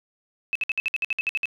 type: tone bursts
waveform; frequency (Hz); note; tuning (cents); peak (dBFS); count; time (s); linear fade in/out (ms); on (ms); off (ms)
sine; 2599; E7; -25; -21; 12; 0.53-1.456; 0; 24; 58
effects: none